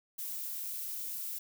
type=noise; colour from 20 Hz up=violet; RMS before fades=-39 dBFS; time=0.18-1.39 s; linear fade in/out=10 ms; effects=none